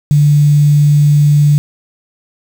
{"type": "tone with quantisation", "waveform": "sine", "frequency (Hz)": 146.83, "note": "D3", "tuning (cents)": 0, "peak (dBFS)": -5, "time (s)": [0.11, 1.58], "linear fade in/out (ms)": 0, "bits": 5, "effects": []}